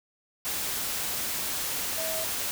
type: tone in noise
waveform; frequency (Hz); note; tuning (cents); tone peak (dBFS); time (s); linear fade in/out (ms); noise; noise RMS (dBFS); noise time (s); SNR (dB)
sine; 644; E5; -41; -33; 1.98-2.24; 0; white; -31; 0.45-2.51; -5
effects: none